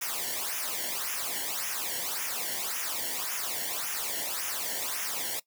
white noise with flanger, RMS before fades -33 dBFS, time 0.01-5.4 s, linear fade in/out 10 ms, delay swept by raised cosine 0.23 to 0.82 ms, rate 1.8 Hz, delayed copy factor -0.8, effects noise-tail reverb RT60 0.1 s tail -20 dB re dry

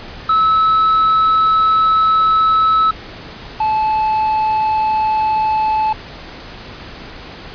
triangle tone pair in turn, 1300 / 867.6 Hz, E6 / A5, -24 / -25 cents, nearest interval perfect fifth, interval 701 cents, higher first, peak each -8 / -11 dBFS, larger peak first, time 0.29-2.91 / 3.6-5.93 s, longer first, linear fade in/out 5 ms, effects pink hiss -33 dBFS RMS until 7.54 s + resampled to 11025 Hz

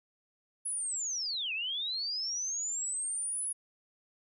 sine linear two-way sweep, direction down then up, 10460 to 2476 to 10460 Hz, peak -32 dBFS, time 0.65-3.53 s, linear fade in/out 10 ms, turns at 1.53 s, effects none

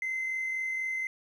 triangle tone with amplitude modulation, 2064 Hz, C7, 24 cents flat, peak -25 dBFS, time 0.02-1.07 s, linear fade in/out 2 ms, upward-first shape sine, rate 44.1 Hz, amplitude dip 40%, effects tanh soft clip ceiling -26 dBFS

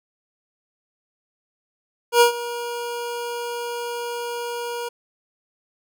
25% pulse tone with ADSR envelope, 476.3 Hz, A#4, 37 cents sharp, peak -6 dBFS, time 2.12-4.89 s, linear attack 88 ms, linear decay 110 ms, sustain -17 dB, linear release 9 ms, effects none

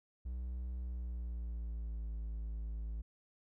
triangle tone with pitch glide, 61.74 to 54.69 Hz, B1 to A1, 0 to -10 cents, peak -36 dBFS, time 0.25-3.02 s, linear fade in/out 10 ms, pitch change -210 cents, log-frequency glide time 0.79-2.12 s, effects none

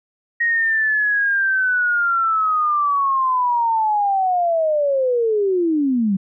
sine linear sweep, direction down, 1883 to 185 Hz, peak -15 dBFS, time 0.4-6.17 s, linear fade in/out 10 ms, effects none

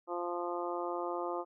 harmonic tone, 174.61 Hz, F3, in tune, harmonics 2 / 3 / 4 / 5 / 6 / 7, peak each -38 / -40 / -41 / -42 / -43 / -43 dBFS, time 0.07-1.45 s, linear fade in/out 50 ms, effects none

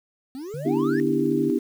triangle exponential sweep, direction up, 252 to 1864.7 Hz, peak -30 dBFS, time 0.35-1 s, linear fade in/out 0 ms
sine tone with pitch glide, 146.83 to 148.02 Hz, D3 to D3, 0 to +14 cents, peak -31 dBFS, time 0.54-1.5 s, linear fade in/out 0 ms, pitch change +14 cents, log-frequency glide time 1.16-1.26 s
sine chord, E minor seventh, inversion second, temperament just, 247.2 / 296.7 / 329.6 / 395.6 Hz, B3 / D4 / E4 / G4, +2 / +18 / 0 / +16 cents, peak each -25 dBFS, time 0.65-1.59 s, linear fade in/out 10 ms
effects 8-bit

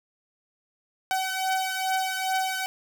sawtooth beating tone pair, 757 / 759.4 Hz, F#5 / F#5, +39 / +45 cents, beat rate 2.4 Hz, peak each -23 / -26 dBFS, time 1.11-2.66 s, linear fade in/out 0 ms, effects none

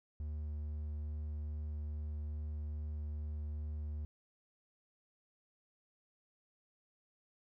triangle tone, 75.2 Hz, D2, 42 cents sharp, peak -36 dBFS, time 0.2-4.05 s, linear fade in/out 0 ms, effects none

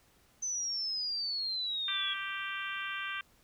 sine exponential sweep, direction down, 6160 to 3304 Hz, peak -32 dBFS, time 0.42-2.14 s, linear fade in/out 10 ms
harmonic tone, 392 Hz, G4, in tune, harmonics 3 / 4 / 5 / 6 / 7 / 8 / 9, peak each -42 / -39 / -45 / -43 / -43 / -45 / -51 dBFS, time 1.88-3.21 s, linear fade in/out 2 ms
effects pink hiss -66 dBFS RMS until 3.43 s

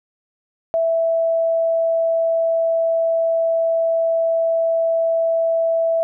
sine tone, 659.3 Hz, E5, in tune, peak -15 dBFS, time 0.74-6.03 s, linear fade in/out 0 ms, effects none

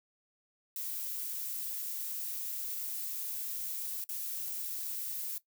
violet noise with dropouts, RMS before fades -38 dBFS, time 0.76-5.38 s, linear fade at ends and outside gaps 2 ms, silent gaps 4.041-4.09 s, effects noise-tail reverb RT60 0.1 s tail -17 dB re dry

